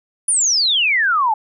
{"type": "exponential sweep", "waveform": "sine", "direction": "down", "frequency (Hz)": [9956, 830.6], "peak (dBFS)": -13, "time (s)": [0.28, 1.34], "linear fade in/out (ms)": 5, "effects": []}